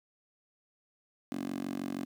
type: tone with high-pass filter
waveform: 10% pulse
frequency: 46.39 Hz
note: F#1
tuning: 5 cents sharp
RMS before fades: -37 dBFS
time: 1.32-2.05 s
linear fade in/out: 0 ms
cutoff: 260 Hz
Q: 3.8
effects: 11-bit